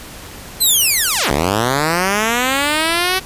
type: linear two-way sweep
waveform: 5% pulse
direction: down then up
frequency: 4186 to 64.3 to 381.5 Hz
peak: -3 dBFS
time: 0.6-3.2 s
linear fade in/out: 20 ms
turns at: 1.31 s
effects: pink hiss -34 dBFS RMS until 3.25 s + resampled to 32000 Hz